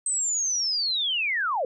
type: linear sweep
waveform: sine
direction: down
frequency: 8280 to 466.3 Hz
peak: -23 dBFS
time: 0.06-1.65 s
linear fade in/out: 2 ms
effects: none